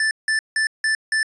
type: tone bursts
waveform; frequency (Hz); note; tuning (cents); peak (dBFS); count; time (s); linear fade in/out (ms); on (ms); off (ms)
square; 1760; A6; 0; -18; 5; 0-1.23; 2; 110; 170
effects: resampled to 24000 Hz